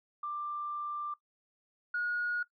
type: tone pair in turn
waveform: sine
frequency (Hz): 1184 / 1444.8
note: D6 / F#6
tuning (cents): +14 / -42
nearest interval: minor third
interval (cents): 344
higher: second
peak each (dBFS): -34 / -29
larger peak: second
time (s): 0.23-1.14 / 1.94-2.43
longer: first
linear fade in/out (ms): 5
effects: noise-tail reverb RT60 0.1 s tail -19 dB re dry + tanh soft clip ceiling -25 dBFS